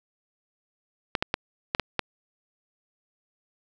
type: clicks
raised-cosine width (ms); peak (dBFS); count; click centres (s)
0.3; -7; 6; 1.152 / 1.225 / 1.341 / 1.749 / 1.797 / 1.993
effects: none